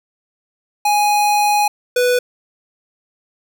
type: tone pair in turn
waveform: square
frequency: 830.6 / 493.9 Hz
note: G#5 / B4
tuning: 0 / 0 cents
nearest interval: major sixth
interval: 900 cents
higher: first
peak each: -13 dBFS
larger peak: neither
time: 0.85-1.68 / 1.96-2.19 s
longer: first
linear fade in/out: 5 ms
effects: none